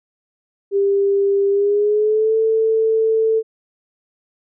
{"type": "tone with pitch glide", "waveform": "sine", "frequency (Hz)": [397.7, 443.8], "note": ["G4", "A4"], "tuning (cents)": [25, 15], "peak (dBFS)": -13, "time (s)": [0.71, 3.43], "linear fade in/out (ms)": 50, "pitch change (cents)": 190, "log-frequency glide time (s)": [1.5, 2.36], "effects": []}